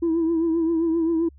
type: tone with vibrato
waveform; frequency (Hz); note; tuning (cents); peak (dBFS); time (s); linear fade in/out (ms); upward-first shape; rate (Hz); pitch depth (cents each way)
sine; 329.6; E4; 0; -17; 0.02-1.29; 10; triangle; 7.6; 61
effects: tanh soft clip ceiling -16 dBFS + added 70 Hz sine -46 dBFS peak until 1.38 s